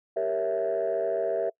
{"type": "chord", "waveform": "sine", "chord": "G diminished seventh", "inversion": "none", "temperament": "equal", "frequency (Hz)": [392, 466.2, 554.4, 659.3], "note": ["G4", "Bb4", "Db5", "Fb5"], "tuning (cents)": [0, 0, 0, 0], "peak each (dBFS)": [-31, -29, -31, -26], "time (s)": [0.16, 1.5], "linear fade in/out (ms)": 10, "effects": ["noise-tail reverb RT60 0.1 s tail -25 dB re dry", "tanh soft clip ceiling -19 dBFS"]}